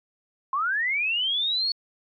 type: linear sweep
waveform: sine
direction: up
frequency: 1035 to 4435 Hz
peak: -22 dBFS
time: 0.53-1.72 s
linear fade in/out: 2 ms
effects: MP3 96 kbps